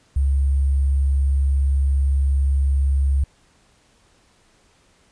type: tone with sample-and-hold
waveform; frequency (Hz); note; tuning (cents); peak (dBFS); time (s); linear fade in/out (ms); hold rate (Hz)
sine; 68.7; C#2; -15; -15; 0.16-3.24; 5; 8820
effects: pink hiss -58 dBFS RMS until 5.11 s + resampled to 22050 Hz